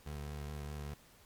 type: tone with vibrato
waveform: 25% pulse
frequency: 73.42 Hz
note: D2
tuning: in tune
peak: -37 dBFS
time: 0.06-0.94 s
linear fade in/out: 5 ms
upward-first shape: triangle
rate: 4.8 Hz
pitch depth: 35 cents each way
effects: pink hiss -62 dBFS RMS until 1.25 s + MP3 96 kbps